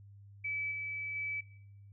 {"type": "tone with level steps", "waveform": "sine", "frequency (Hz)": 2300, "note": "D7", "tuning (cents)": -37, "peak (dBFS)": [-34, -37, -35], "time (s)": [0.44, 1.41], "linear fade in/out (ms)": 10, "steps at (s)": [0.71, 1.15], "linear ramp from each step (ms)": 10, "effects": ["noise-tail reverb RT60 0.7 s tail -17 dB re dry", "added 100 Hz sine -52 dBFS peak until 1.92 s"]}